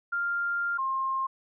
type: tone pair in turn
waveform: sine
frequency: 1396.9 / 1063.6 Hz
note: F6 / C6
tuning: 0 / +28 cents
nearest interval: perfect fourth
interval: 472 cents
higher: first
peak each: -26 dBFS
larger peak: neither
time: 0.12-0.78 / 0.78-1.27 s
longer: first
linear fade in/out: 10 ms
effects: none